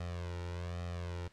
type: tone with flanger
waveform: sawtooth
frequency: 87.31 Hz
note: F2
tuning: in tune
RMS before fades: -40 dBFS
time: 0-1.28 s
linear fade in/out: 5 ms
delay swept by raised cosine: 1.6 to 2.16 ms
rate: 1.2 Hz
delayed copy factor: +0.85
effects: pink hiss -65 dBFS RMS until 1.32 s + low-pass 6000 Hz 12 dB/octave